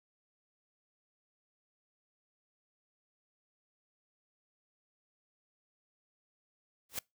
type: noise with exponential growth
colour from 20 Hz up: white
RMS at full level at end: -31 dBFS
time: 6.89-6.99 s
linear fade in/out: 5 ms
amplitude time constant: 21 ms
effects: noise-tail reverb RT60 0.2 s tail -25 dB re dry